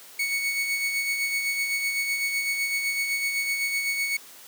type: tone with tremolo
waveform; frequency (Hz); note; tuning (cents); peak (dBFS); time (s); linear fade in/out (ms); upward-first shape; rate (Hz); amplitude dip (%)
40% pulse; 2221; C#7; +3; -22; 0.19-4.17; 5; sine; 7.9; 40
effects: white hiss -47 dBFS RMS until 4.47 s + high-pass 200 Hz 12 dB/octave